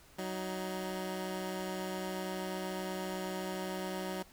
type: tone pair together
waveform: 15% pulse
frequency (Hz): 186.9 / 314.3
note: F#3 / D#4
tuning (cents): +18 / +18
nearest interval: major sixth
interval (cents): 900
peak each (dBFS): -31 / -36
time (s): 0.18-4.23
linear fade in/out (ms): 10
effects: pink hiss -60 dBFS RMS until 4.32 s